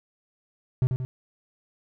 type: tone with echo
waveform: triangle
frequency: 128 Hz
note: C3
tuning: 38 cents flat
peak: -16 dBFS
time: 0.82-0.87 s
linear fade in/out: 0 ms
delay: 90 ms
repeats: 2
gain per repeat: -5 dB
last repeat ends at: 1.05 s
effects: none